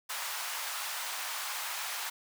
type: high-pass noise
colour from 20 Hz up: pink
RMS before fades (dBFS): -37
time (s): 0.09-2.1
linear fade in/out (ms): 10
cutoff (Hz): 830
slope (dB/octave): 24
effects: none